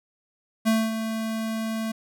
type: tone with ADSR envelope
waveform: square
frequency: 222.3 Hz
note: A3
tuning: 18 cents sharp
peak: -18 dBFS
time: 0.65-1.92 s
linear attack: 27 ms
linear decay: 230 ms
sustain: -9 dB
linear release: 8 ms
effects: none